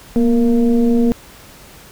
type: tone with frequency modulation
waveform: sine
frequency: 238.2 Hz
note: A#3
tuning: 38 cents sharp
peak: -10 dBFS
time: 0.16-1.12 s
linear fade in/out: 0 ms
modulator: 226 Hz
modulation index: 0.81
effects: pink hiss -41 dBFS RMS until 1.91 s